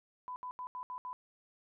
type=tone bursts at uneven times; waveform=sine; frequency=1000 Hz; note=B5; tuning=21 cents sharp; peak=-39 dBFS; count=6; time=0.28-0.36 / 0.43-0.51 / 0.59-0.67 / 0.75-0.83 / 0.9-0.98 / 1.05-1.13 s; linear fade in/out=0 ms; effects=none